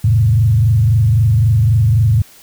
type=tone with frequency modulation; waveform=sine; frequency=110 Hz; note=A2; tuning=in tune; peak=-8 dBFS; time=0.04-2.22 s; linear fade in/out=5 ms; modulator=23.8 Hz; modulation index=0.86; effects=white hiss -43 dBFS RMS until 2.42 s